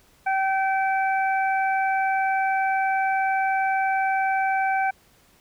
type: harmonic tone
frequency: 771 Hz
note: G5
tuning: 29 cents flat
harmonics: 1 / 2 / 3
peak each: -21 / -27 / -31 dBFS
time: 0.26-4.91 s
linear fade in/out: 10 ms
effects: pink hiss -58 dBFS RMS until 5.4 s